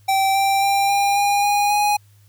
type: tone with pitch steps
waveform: square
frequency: 776 / 784.6 / 793.2 / 802 / 810.8 / 819.8 / 828.8 Hz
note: G5 / G5 / G5 / G5 / G#5 / G#5 / G#5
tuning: -18 / +1 / +20 / +39 / -42 / -23 / -4 cents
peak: -16 dBFS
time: 0.08-1.97 s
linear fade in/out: 10 ms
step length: 270 ms
effects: added 102 Hz sine -49 dBFS peak until 2.28 s + white hiss -60 dBFS RMS until 2.28 s